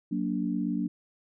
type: chord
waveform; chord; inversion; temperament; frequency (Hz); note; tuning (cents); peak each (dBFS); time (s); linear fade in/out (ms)
sine; Gb augmented; none; equal with one note detuned; 185 / 233.1 / 290.3; Gb3 / Bb3 / D4; 0 / 0 / -20; -31; 0.11-0.88; 10
effects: none